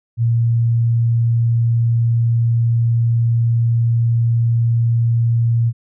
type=tone; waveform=sine; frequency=116.54 Hz; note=A#2; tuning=in tune; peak=-12 dBFS; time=0.17-5.73 s; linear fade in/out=50 ms; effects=none